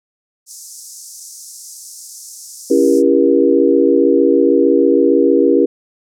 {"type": "high-pass noise", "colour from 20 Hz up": "pink", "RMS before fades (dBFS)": -31, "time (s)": [0.46, 3.03], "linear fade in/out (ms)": 50, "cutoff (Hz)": 5400, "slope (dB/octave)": 48}
{"type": "chord", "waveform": "sine", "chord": "C# diminished seventh", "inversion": "none", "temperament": "just", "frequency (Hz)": [277.2, 332.6, 399.1, 479], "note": ["C#4", "E4", "G4", "Bb4"], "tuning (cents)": [0, 16, 31, 47], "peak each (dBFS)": -14, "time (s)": [2.7, 5.66], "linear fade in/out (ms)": 10}
{"effects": ["low-pass 10000 Hz 12 dB/octave"]}